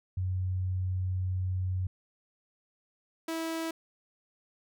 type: tone pair in turn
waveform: sine / sawtooth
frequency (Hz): 92.5 / 326.1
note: F#2 / E4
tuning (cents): 0 / -19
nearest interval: octave + minor seventh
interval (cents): 2181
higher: second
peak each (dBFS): -28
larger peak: neither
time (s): 0.17-1.87 / 3.28-3.71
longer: first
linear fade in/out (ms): 5
effects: none